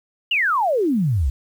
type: exponential sweep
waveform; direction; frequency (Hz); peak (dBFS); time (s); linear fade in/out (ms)
sine; down; 2960 to 59.3; -16; 0.31-1.3; 5
effects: 8-bit